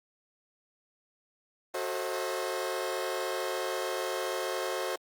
sawtooth chord, F# diminished seventh, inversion none, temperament just, 370 / 444 / 532.8 / 639.4 Hz, F#4 / A4 / C5 / Eb5, 0 / +16 / +31 / +47 cents, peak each -32 / -34 / -31 / -35 dBFS, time 1.74-4.96 s, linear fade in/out 5 ms, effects Opus 24 kbps

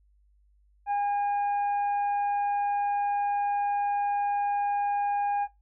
harmonic tone, 814 Hz, G#5, 35 cents flat, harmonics 1 / 2 / 3, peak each -24 / -42 / -45 dBFS, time 0.86-5.48 s, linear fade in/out 50 ms, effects noise-tail reverb RT60 0.2 s tail -19 dB re dry + added 50 Hz sine -60 dBFS peak until 5.61 s

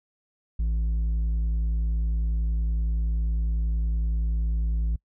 square tone with low-pass filter, 55.6 Hz, A1, 19 cents sharp, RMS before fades -25 dBFS, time 0.59-4.96 s, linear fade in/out 5 ms, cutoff 110 Hz, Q 0.95, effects noise-tail reverb RT60 0.1 s tail -24 dB re dry

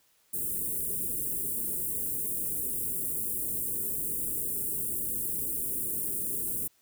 white band-stop noise, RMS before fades -32 dBFS, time 0.33-6.68 s, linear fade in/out 10 ms, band 470 to 8600 Hz, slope 48 dB/octave, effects white hiss -67 dBFS RMS until 6.81 s

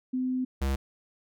sine / square tone pair in turn, 255.7 / 67.73 Hz, C4 / C#2, -40 / -40 cents, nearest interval octave + major seventh, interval 2300 cents, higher first, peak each -26 / -26 dBFS, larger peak neither, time 0.13-0.45 / 0.61-0.76 s, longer first, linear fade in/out 10 ms, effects none

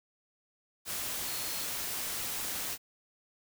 sine tone in noise, 4275 Hz, C8, 36 cents sharp, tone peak -45 dBFS, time 1.25-1.67 s, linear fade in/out 50 ms, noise white, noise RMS -36 dBFS, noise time 0.85-2.78 s, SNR -12 dB, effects none

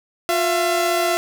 sawtooth tone pair together, 355.2 / 674.6 Hz, F4 / E5, +29 / +40 cents, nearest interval major seventh, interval 1111 cents, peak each -18 / -15 dBFS, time 0.29-1.17 s, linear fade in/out 0 ms, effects none

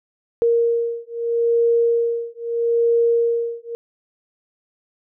sine beating tone pair, 466.5 / 467.28 Hz, A#4 / A#4, +1 / +4 cents, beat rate 0.78 Hz, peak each -19 dBFS, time 0.42-3.75 s, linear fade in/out 0 ms, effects none

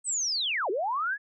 sine linear two-way sweep, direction down then up, 8400 to 345.4 to 1734 Hz, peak -26 dBFS, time 0.04-1.18 s, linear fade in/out 50 ms, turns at 0.7 s, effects none

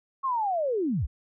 sine linear sweep, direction down, 1104 to 40.67 Hz, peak -24 dBFS, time 0.23-1.07 s, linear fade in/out 20 ms, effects none

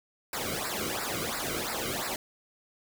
pink noise with flanger, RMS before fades -33 dBFS, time 0.33-2.16 s, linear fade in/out 2 ms, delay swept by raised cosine 0.31 to 1.17 ms, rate 2.9 Hz, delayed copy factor -0.9, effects none

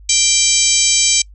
harmonic tone with a mistuned harmonic, 784 Hz, G5, in tune, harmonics 3 / 4 / 5 / 6 / 7 / 8 / 9 / 10, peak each -22 / -21 / -22 / -22 / -21 / -16 / -21 / -16 dBFS, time 0.09-1.22 s, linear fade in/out 5 ms, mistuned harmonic 8, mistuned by -15 cents, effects noise-tail reverb RT60 0.1 s tail -26 dB re dry + added 50 Hz sine -37 dBFS peak until 1.34 s

